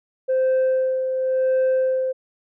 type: tone with tremolo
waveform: sine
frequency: 520 Hz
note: C5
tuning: 11 cents flat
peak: -13 dBFS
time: 0.28-2.13 s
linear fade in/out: 20 ms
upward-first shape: sine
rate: 0.93 Hz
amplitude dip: 55%
effects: tanh soft clip ceiling -15 dBFS